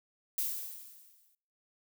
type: noise with exponential decay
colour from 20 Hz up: violet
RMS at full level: -31 dBFS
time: 0.38-1.35 s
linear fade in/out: 2 ms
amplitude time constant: 210 ms
effects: noise-tail reverb RT60 0.7 s tail -26 dB re dry